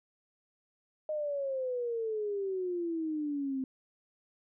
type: exponential sweep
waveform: sine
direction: down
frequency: 620 to 260 Hz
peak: -31 dBFS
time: 1.09-3.64 s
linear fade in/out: 2 ms
effects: none